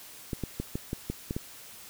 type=clicks; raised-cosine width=3 ms; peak=-18 dBFS; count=8; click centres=0.332 / 0.437 / 0.6 / 0.755 / 0.931 / 1.1 / 1.309 / 1.365 s; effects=white hiss -48 dBFS RMS until 1.89 s